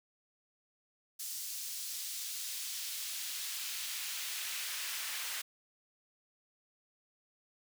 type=noise with high-pass filter sweep; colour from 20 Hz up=pink; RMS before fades=-40 dBFS; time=1.19-5.42 s; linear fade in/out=10 ms; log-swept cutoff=5800 to 1800 Hz; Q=0.85; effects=none